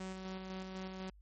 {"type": "tone with tremolo", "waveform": "sawtooth", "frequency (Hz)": 188.3, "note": "F#3", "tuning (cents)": 31, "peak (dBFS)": -37, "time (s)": [0, 1.1], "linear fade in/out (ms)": 5, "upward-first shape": "square", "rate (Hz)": 4, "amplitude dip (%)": 30, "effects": ["added 50 Hz sine -57 dBFS peak until 1.21 s", "MP3 32 kbps"]}